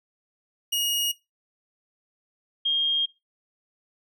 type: tone pair in turn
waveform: sawtooth / sine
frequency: 2875 / 3227 Hz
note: F7 / G7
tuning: +50 / +50 cents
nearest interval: major second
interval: 200 cents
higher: second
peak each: -19 / -20 dBFS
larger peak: first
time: 0.72-1.12 / 2.65-3.06 s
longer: second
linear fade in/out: 10 ms
effects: noise-tail reverb RT60 0.2 s tail -19 dB re dry